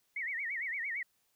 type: tone with vibrato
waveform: sine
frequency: 2035 Hz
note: C7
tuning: 49 cents flat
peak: -34 dBFS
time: 0.16-1.03 s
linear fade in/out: 5 ms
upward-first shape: sine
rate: 8.8 Hz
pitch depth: 200 cents each way
effects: white hiss -75 dBFS RMS until 1.35 s